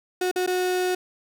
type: tone with dropouts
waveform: 35% pulse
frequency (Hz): 365.2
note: F#4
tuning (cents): -23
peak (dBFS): -20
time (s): 0.21-0.95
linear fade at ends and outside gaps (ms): 5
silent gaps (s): 0.314-0.359 / 0.464-0.474
effects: none